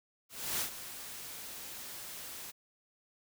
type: noise with ADSR envelope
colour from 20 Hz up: white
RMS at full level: -33 dBFS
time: 0.29-2.52 s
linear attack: 310 ms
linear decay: 94 ms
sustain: -12 dB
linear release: 24 ms
effects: none